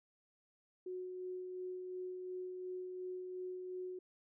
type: tone with tremolo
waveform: sine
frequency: 366.7 Hz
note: F#4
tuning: 15 cents flat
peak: -40 dBFS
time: 0.86-3.99 s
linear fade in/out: 5 ms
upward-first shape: sine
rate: 2.8 Hz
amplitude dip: 30%
effects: none